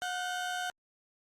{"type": "tone pair together", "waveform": "30% pulse", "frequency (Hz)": [724.9, 1529], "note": ["F#5", "G6"], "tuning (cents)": [-36, -44], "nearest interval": "octave + minor second", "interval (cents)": 1292, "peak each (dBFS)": [-32, -35], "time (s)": [0.02, 0.7], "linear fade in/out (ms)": 0, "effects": ["low-pass 10000 Hz 12 dB/octave", "Opus 48 kbps"]}